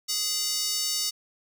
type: tone with high-pass filter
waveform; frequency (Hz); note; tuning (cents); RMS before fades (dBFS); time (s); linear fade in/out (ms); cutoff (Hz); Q
square; 415.3; G#4; 0; -28; 0.08-1.11; 20; 5000; 2.3
effects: none